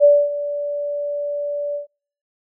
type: tone with ADSR envelope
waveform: sine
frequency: 580 Hz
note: D5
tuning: 22 cents flat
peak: -6 dBFS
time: 0-1.87 s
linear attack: 40 ms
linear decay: 250 ms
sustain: -15 dB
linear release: 120 ms
effects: noise-tail reverb RT60 0.5 s tail -26 dB re dry